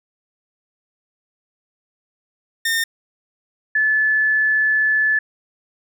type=tone pair in turn; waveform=sawtooth / sine; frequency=1821 / 1732.4 Hz; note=A#6 / A6; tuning=-41 / -27 cents; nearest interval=minor second; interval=86 cents; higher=first; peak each=-14 dBFS; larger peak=neither; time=2.65-2.84 / 3.75-5.19 s; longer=second; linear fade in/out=5 ms; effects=none